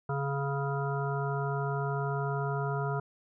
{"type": "harmonic tone", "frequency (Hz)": 139.5, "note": "C#3", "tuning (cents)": 11, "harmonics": [1, 3, 5, 7, 9, 10], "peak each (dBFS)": [-31, -36, -38, -39, -41, -41], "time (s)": [0.09, 3], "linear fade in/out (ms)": 5, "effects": []}